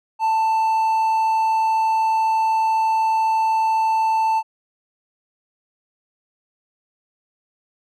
triangle tone, 886 Hz, A5, 12 cents sharp, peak -14 dBFS, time 0.19-4.43 s, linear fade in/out 50 ms, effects none

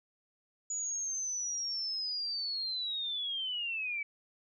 sine linear sweep, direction down, 6900 to 2272 Hz, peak -33 dBFS, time 0.7-4.03 s, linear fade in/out 5 ms, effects none

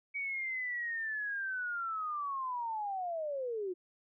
sine linear sweep, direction down, 2267 to 349.2 Hz, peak -34 dBFS, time 0.14-3.74 s, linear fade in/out 20 ms, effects none

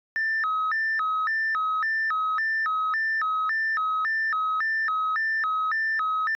sine tone with vibrato, 1505 Hz, F#6, 29 cents sharp, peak -21 dBFS, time 0.16-6.35 s, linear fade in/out 0 ms, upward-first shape square, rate 1.8 Hz, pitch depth 290 cents each way, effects tanh soft clip ceiling -20 dBFS

